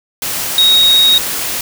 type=tone in noise; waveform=sine; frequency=3771 Hz; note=A#7; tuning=19 cents sharp; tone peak=-6 dBFS; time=0.58-1.18 s; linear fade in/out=2 ms; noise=white; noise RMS=-19 dBFS; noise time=0.22-1.61 s; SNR=+10 dB; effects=none